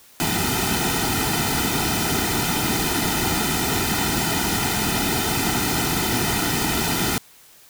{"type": "noise with comb filter", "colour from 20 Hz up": "pink", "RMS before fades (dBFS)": -22, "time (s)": [0.2, 7.18], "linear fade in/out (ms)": 0, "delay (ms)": 1.8, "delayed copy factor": -0.85, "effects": ["white hiss -50 dBFS RMS until 7.69 s"]}